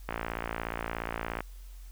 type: click train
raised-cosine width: 0.5 ms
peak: -17 dBFS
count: 76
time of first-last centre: 0.09-1.406 s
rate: 57 Hz
effects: added 44 Hz sine -43 dBFS peak until 1.91 s + white hiss -60 dBFS RMS until 1.91 s